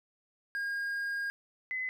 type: tone pair in turn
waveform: triangle / sine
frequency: 1623 / 2028 Hz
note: G#6 / B6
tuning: -40 / +45 cents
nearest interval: major third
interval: 385 cents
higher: second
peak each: -30 / -32 dBFS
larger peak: first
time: 0.55-1.3 / 1.71-1.89 s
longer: first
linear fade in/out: 0 ms
effects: none